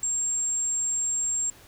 sine tone, 7459 Hz, A#8, in tune, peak -24 dBFS, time 0.03-1.5 s, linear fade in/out 2 ms, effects pink hiss -52 dBFS RMS until 1.67 s

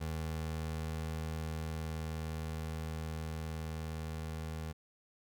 25% pulse tone with level ramp, 79.4 Hz, D#2, 36 cents sharp, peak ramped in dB -32 to -35 dBFS, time 0-4.73 s, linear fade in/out 20 ms, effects none

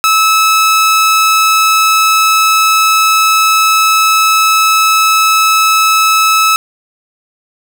sawtooth tone, 1300 Hz, E6, 24 cents flat, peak -3 dBFS, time 0.04-6.56 s, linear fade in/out 0 ms, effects none

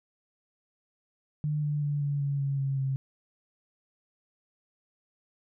sine tone with pitch steps, 150 / 147.68 / 145.39 / 143.14 / 140.93 / 138.75 / 136.6 / 134.49 Hz, D3 / D3 / D3 / D3 / C#3 / C#3 / C#3 / C3, +37 / +10 / -17 / -44 / +29 / +2 / -25 / +48 cents, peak -26 dBFS, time 1.44-2.96 s, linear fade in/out 0 ms, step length 190 ms, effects none

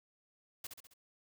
white noise with echo, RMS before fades -43 dBFS, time 0.64-0.67 s, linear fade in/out 5 ms, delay 67 ms, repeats 4, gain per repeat -5 dB, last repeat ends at 0.938 s, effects none

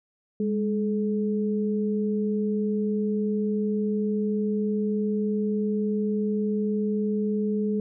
sine tone pair together, 205.3 / 428.3 Hz, G#3 / A4, -20 / -47 cents, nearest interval octave + minor second, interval 1273 cents, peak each -24 / -28 dBFS, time 0.4-7.8 s, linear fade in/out 2 ms, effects none

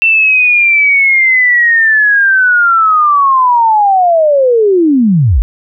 sine linear sweep, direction down, 2690 to 41.2 Hz, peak -5 dBFS, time 0.02-5.42 s, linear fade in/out 0 ms, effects none

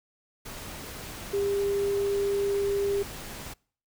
sine tone in noise, 400.2 Hz, G4, 36 cents sharp, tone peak -24 dBFS, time 1.33-3.03 s, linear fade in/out 10 ms, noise pink, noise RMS -40 dBFS, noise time 0.45-3.54 s, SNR +13 dB, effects noise-tail reverb RT60 0.5 s tail -26 dB re dry

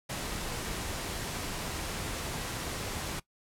pink noise, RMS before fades -36 dBFS, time 0.09-3.2 s, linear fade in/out 10 ms, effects noise-tail reverb RT60 0.1 s tail -20 dB re dry + low-pass 12000 Hz 12 dB/octave

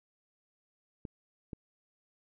clicks, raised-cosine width 3 ms, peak -27 dBFS, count 2, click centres 1.052 / 1.532 s, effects none

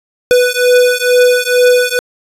square beating tone pair, 493.9 / 496.1 Hz, B4 / B4, 0 / +8 cents, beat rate 2.2 Hz, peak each -11 dBFS, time 0.31-1.99 s, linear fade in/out 0 ms, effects resampled to 32000 Hz

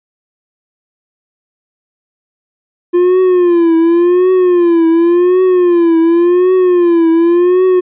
triangle tone with vibrato, 349.2 Hz, F4, in tune, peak -4 dBFS, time 2.93-7.81 s, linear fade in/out 20 ms, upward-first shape triangle, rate 0.9 Hz, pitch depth 120 cents each way, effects resampled to 8000 Hz

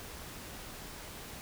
silence, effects pink hiss -46 dBFS RMS until 1.41 s

